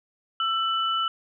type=tone pair together; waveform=sine; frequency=1332.6 / 2983 Hz; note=E6 / F#7; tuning=+18 / +13 cents; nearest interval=octave + major second; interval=1395 cents; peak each=-24 / -27 dBFS; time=0.4-1.08 s; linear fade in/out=2 ms; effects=none